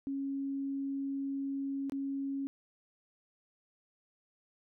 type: tone with dropouts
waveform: sine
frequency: 274.9 Hz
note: C#4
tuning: 14 cents flat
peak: -33 dBFS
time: 0.07-2.47 s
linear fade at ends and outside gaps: 0 ms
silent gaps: 1.897-1.921 s
effects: none